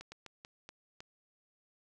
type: slowing click train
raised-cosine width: 0.2 ms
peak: -30 dBFS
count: 6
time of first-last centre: 0.01-1.005 s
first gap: 110 ms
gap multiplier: 1.3
effects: none